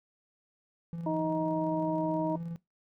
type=tone with tremolo; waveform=triangle; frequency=167.9 Hz; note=E3; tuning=32 cents sharp; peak=-32 dBFS; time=0.93-2.56 s; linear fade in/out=0 ms; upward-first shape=square; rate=19 Hz; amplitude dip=30%
type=harmonic tone; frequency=314.5 Hz; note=D#4; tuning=19 cents sharp; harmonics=1 / 2 / 3; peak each=-31 / -33 / -34 dBFS; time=1.06-2.36 s; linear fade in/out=5 ms
effects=noise-tail reverb RT60 0.2 s tail -21 dB re dry